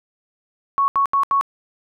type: tone bursts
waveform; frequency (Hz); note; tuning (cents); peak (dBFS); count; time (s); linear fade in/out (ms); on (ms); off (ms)
sine; 1108.7; C#6; 0; -14; 4; 0.78-1.411; 0; 100; 77
effects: none